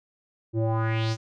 square tone with low-pass filter sweep, 111.8 Hz, A2, 28 cents sharp, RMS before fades -25 dBFS, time 0.53-1.17 s, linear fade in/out 50 ms, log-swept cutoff 350 to 6600 Hz, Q 3.3, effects none

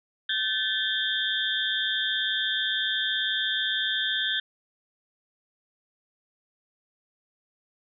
sine tone cluster, 1540 / 1742 / 3188 / 3427 / 3634 Hz, G6 / A6 / G7 / A7 / A#7, -31 / -18 / +28 / -46 / -45 cents, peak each -31 dBFS, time 0.29-4.4 s, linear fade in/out 5 ms, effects none

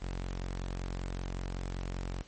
sawtooth tone, 45.24 Hz, F#1, 38 cents flat, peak -31 dBFS, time 0.01-2.23 s, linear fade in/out 20 ms, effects pink hiss -57 dBFS RMS until 2.27 s + MP3 32 kbps

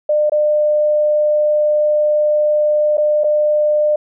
sine tone with dropouts, 601 Hz, D5, 40 cents sharp, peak -11 dBFS, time 0.09-3.96 s, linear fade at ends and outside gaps 5 ms, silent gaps 0.297-0.319 / 2.972-2.979 / 3.237-3.242 s, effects none

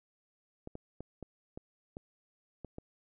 clicks, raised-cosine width 2 ms, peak -29 dBFS, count 8, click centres 0.674 / 0.754 / 1.006 / 1.227 / 1.575 / 1.969 / 2.647 / 2.784 s, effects none

